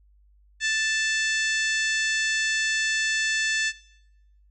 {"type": "harmonic tone", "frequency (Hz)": 880, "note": "A5", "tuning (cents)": 0, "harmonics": [2, 3, 4, 5, 6, 7, 8, 9], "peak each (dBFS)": [-24, -30, -31, -35, -37, -35, -36, -40], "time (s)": [0.6, 3.73], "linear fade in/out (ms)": 50, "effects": ["noise-tail reverb RT60 0.9 s tail -21 dB re dry", "added 50 Hz sine -55 dBFS peak until 4.5 s"]}